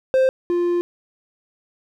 triangle tone pair in turn, 523.3 / 349.3 Hz, C5 / F4, 0 / 0 cents, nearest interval perfect fifth, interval 700 cents, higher first, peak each -11 / -15 dBFS, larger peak first, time 0.14-0.29 / 0.5-0.81 s, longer second, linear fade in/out 0 ms, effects none

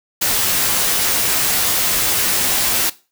white noise with comb filter, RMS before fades -17 dBFS, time 0.21-2.9 s, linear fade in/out 10 ms, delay 14 ms, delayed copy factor -0.55, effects noise-tail reverb RT60 0.3 s tail -18 dB re dry

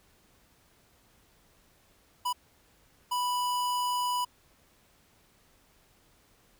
square tone bursts at uneven times, 987 Hz, B5, 1 cent flat, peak -28 dBFS, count 2, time 2.25-2.33 / 3.11-4.25 s, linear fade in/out 10 ms, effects pink hiss -64 dBFS RMS until 6.59 s

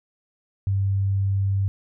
sine tone, 98 Hz, G2, in tune, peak -19 dBFS, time 0.67-1.68 s, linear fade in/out 0 ms, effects none

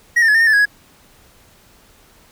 triangle tone with pitch steps, 1898 / 1809 / 1703 / 1813 / 1840 / 1747 / 1657 / 1672 Hz, A#6 / A6 / G#6 / A#6 / A#6 / A6 / G#6 / G#6, +31 / +48 / +43 / -49 / -23 / -13 / -4 / +11 cents, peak -8 dBFS, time 0.16-0.656 s, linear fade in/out 10 ms, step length 62 ms, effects pink hiss -50 dBFS RMS until 2.31 s

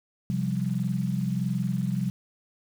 sine chord, C suspended fourth, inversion none, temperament equal, 130.81 / 174.61 / 196 Hz, C3 / F3 / G3, 0 / 0 / 0 cents, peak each -29 dBFS, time 0.3-2.1 s, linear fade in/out 0 ms, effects 8-bit

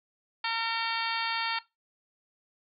harmonic tone with a mistuned harmonic, 456.3 Hz, A#4, 37 cents flat, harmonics 2 / 3 / 4 / 5 / 6 / 7 / 8 / 9 / 10, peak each -33 / -35 / -36 / -37 / -38 / -38 / -39 / -40 / -40 dBFS, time 0.44-1.59 s, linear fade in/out 5 ms, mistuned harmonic 9, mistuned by +63 cents, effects noise-tail reverb RT60 0.2 s tail -18 dB re dry

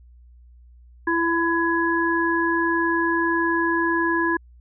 harmonic tone, 334.8 Hz, E4, 27 cents sharp, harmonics 1 / 3 / 5, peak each -22 / -24 / -23 dBFS, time 1.07-4.37 s, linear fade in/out 5 ms, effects added 60 Hz sine -46 dBFS peak until 4.6 s

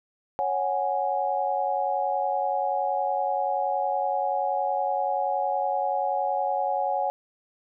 sine chord, C# suspended fourth, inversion none, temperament equal, 554.4 / 740 / 830.6 Hz, C#5 / F#5 / G#5, 0 / 0 / 0 cents, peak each -29 / -27 / -27 dBFS, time 0.39-7.1 s, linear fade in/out 0 ms, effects none

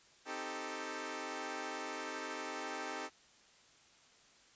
10% pulse chord, A half-diminished seventh, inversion first, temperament equal, 261.6 / 311.1 / 392 / 440 Hz, C4 / Eb4 / G4 / A4, 0 / 0 / 0 / 0 cents, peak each -39 / -37 / -38 / -37 dBFS, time 0.25-3.1 s, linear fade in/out 50 ms, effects white hiss -64 dBFS RMS until 4.55 s + resampled to 16000 Hz

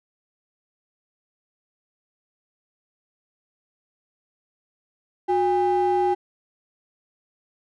triangle ring-modulated tone, 587.3 Hz, D5, in tune, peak -12 dBFS, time 5.28-6.15 s, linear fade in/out 20 ms, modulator 224 Hz, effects tanh soft clip ceiling -12 dBFS

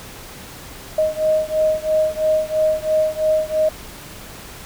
sine beating tone pair, 622.3 / 625.3 Hz, D#5 / D#5, 0 / +8 cents, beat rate 3 Hz, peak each -18 / -19 dBFS, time 0.98-3.69 s, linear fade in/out 5 ms, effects pink hiss -37 dBFS RMS until 4.65 s

